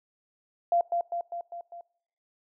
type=tone with echo; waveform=sine; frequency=690 Hz; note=F5; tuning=21 cents flat; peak=-20 dBFS; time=0.72-0.81 s; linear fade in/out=2 ms; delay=200 ms; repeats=5; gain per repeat=-4 dB; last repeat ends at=1.81 s; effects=noise-tail reverb RT60 0.7 s tail -25 dB re dry